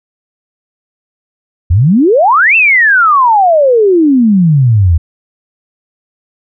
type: exponential two-way sweep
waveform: sine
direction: up then down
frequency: 77.78 to 2726 to 77.78 Hz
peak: -4 dBFS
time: 1.7-4.98 s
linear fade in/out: 10 ms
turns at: 2.56 s
effects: none

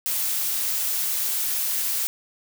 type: noise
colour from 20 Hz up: blue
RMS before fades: -25 dBFS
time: 0.06-2.07 s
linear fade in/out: 0 ms
effects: none

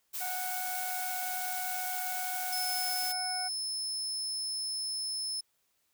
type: noise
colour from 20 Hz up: blue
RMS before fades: -37 dBFS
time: 0.13-3.13 s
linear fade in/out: 20 ms
type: harmonic tone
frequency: 738 Hz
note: F#5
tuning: 5 cents flat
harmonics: 1 / 2 / 3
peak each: -37 / -43 / -47 dBFS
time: 0.2-3.49 s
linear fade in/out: 20 ms
type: tone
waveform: 30% pulse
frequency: 5240 Hz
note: E8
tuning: 11 cents flat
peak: -29 dBFS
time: 2.52-5.41 s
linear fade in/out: 10 ms
effects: white hiss -75 dBFS RMS until 5.93 s

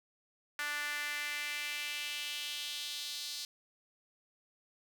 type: tone with high-pass filter sweep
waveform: sawtooth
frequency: 293.7 Hz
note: D4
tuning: in tune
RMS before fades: -39 dBFS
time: 0.59-3.45 s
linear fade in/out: 2 ms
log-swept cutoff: 1600 to 4300 Hz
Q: 2.7
effects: none

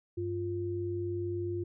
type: tone pair together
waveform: sine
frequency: 97.99 / 349.2 Hz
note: G2 / F4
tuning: 0 / 0 cents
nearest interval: octave + minor seventh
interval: 2200 cents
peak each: -36 / -33 dBFS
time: 0.17-1.64 s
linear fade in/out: 10 ms
effects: none

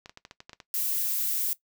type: clicks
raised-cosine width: 0.2 ms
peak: -26 dBFS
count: 9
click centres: 0.059 / 0.095 / 0.174 / 0.251 / 0.311 / 0.404 / 0.495 / 0.532 / 0.602 s
type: noise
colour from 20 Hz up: violet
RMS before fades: -28 dBFS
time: 0.74-1.53 s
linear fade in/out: 0 ms
effects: noise-tail reverb RT60 0.1 s tail -17 dB re dry

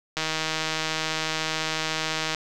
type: click train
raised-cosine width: 0.2 ms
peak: -9 dBFS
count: 345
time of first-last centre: 0.17-2.347 s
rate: 158 Hz
effects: none

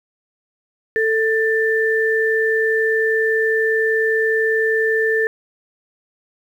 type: tone pair together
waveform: sine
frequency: 443.1 / 1775 Hz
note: A4 / A6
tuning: +12 / +15 cents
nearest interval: 2 octaves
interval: 2403 cents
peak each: -17 / -18 dBFS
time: 0.96-5.27 s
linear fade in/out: 0 ms
effects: 8-bit

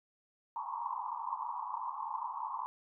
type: band-pass noise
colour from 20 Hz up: pink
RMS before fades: -39 dBFS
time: 0.56-2.66 s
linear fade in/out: 0 ms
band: 860 to 1100 Hz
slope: 96 dB/octave
effects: none

